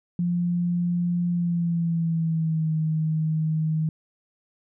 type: tone with pitch glide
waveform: sine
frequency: 174.61 to 157.37 Hz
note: F3 to D#3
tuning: 0 to +20 cents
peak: -21 dBFS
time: 0.19-3.89 s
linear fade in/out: 2 ms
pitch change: -180 cents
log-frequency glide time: 1.3-2.73 s
effects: none